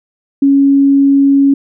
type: tone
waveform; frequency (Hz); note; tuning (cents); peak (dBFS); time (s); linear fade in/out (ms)
sine; 277.2; C#4; 0; -5; 0.42-1.54; 5
effects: none